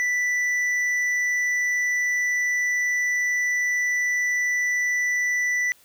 sine tone with hard clipping, 1975.5 Hz, B6, in tune, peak -22 dBFS, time 0-5.72 s, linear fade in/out 0 ms, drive 5 dB, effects white hiss -56 dBFS RMS until 5.84 s

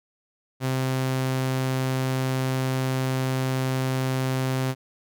sawtooth tone, 130.81 Hz, C3, in tune, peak -19 dBFS, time 0.6-4.75 s, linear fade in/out 50 ms, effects none

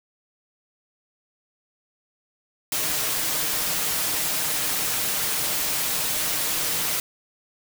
white noise with comb filter, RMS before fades -25 dBFS, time 2.72-7 s, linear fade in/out 2 ms, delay 6.5 ms, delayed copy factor +0.5, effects none

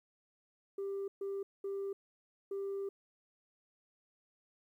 sine tone bursts at uneven times, 394.4 Hz, G4, 11 cents sharp, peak -34 dBFS, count 4, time 0.78-1.08 / 1.21-1.43 / 1.64-1.93 / 2.51-2.89 s, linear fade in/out 5 ms, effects tanh soft clip ceiling -34 dBFS + 12-bit

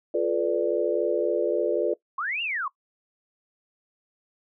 sine chord, B half-diminished seventh, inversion second, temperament equal with one note detuned, 349.2 / 430.2 / 493.9 / 587.3 Hz, F4 / A4 / B4 / D5, 0 / -39 / 0 / 0 cents, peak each -27 dBFS, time 0.14-1.94 s, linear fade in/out 5 ms
sine linear two-way sweep, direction up then down, 1020 to 2864 to 1020 Hz, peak -26 dBFS, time 2.18-2.68 s, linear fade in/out 5 ms, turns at 2.42 s
effects noise-tail reverb RT60 0.1 s tail -20 dB re dry

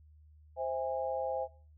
sine chord, C augmented, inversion none, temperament just, 523.3 / 654.1 / 817.6 Hz, C5 / E5 / G#5, 0 / -14 / -27 cents, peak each -35 / -37 / -37 dBFS, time 0.56-1.48 s, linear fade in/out 50 ms, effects noise-tail reverb RT60 0.4 s tail -20 dB re dry + added 76 Hz sine -56 dBFS peak until 1.77 s

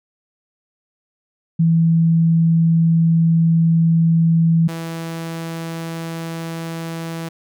sine / sawtooth tone pair in turn, 164.81 / 164.81 Hz, E3 / E3, 0 / 0 cents, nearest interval unison, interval 0 cents, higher neither, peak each -11 / -21 dBFS, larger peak first, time 1.59-4.68 / 4.68-7.29 s, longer first, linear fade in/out 10 ms, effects none

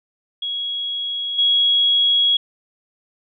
sine tone with level steps, 3322 Hz, G#7, in tune, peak -22 / -13 dBFS, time 0.42-2.37 s, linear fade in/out 5 ms, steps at 1.38 s, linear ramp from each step 10 ms, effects none

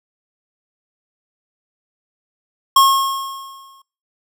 square tone with exponential decay, 1084 Hz, C#6, 39 cents flat, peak -7 dBFS, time 2.76-3.82 s, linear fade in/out 5 ms, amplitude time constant 230 ms, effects noise-tail reverb RT60 0.5 s tail -26 dB re dry

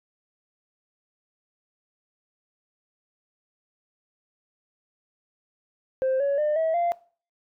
sine tone with pitch steps, 524 / 561.6 / 601.9 / 645.1 / 691.4 Hz, C5 / C#5 / D5 / E5 / F5, +2 / +22 / +42 / -38 / -18 cents, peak -19 dBFS, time 6.02-6.92 s, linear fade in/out 0 ms, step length 180 ms, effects noise-tail reverb RT60 0.4 s tail -21 dB re dry + tanh soft clip ceiling -19 dBFS

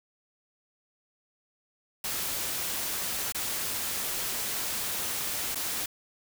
white noise with dropouts, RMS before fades -32 dBFS, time 2.04-5.86 s, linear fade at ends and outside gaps 5 ms, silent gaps 3.323-3.346 / 5.548-5.555 s, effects none

